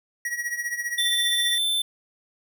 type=tone with tremolo; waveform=square; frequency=1911 Hz; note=A#6; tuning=43 cents sharp; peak=-24 dBFS; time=0.25-1.58 s; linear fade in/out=2 ms; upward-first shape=triangle; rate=15 Hz; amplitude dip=80%
type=tone; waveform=square; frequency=3539 Hz; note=A7; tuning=9 cents sharp; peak=-22 dBFS; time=0.98-1.82 s; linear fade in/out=5 ms
effects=none